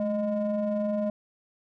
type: ring-modulated tone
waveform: triangle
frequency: 202.3 Hz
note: G#3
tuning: 45 cents flat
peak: -20 dBFS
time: 0-1.1 s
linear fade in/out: 2 ms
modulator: 416 Hz
effects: none